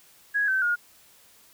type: tone with pitch steps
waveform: sine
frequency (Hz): 1661.2 / 1541 / 1429.5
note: G#6 / G6 / F6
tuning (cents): 0 / -30 / +40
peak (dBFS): -21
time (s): 0.34-0.76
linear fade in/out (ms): 20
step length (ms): 140
effects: white hiss -56 dBFS RMS until 1.53 s